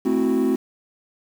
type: chord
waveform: triangle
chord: F# half-diminished seventh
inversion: first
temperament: equal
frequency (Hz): 220 / 261.6 / 329.6 / 370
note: A3 / C4 / E4 / F#4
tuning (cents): 0 / 0 / 0 / 0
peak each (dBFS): -22 / -18 / -23 / -20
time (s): 0.05-0.56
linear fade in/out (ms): 10
effects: tanh soft clip ceiling -10 dBFS + 7-bit